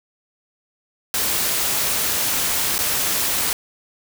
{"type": "noise with dropouts", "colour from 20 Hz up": "white", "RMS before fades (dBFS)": -21, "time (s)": [1.14, 3.53], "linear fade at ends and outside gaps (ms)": 1, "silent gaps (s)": [2.781, 2.789], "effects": []}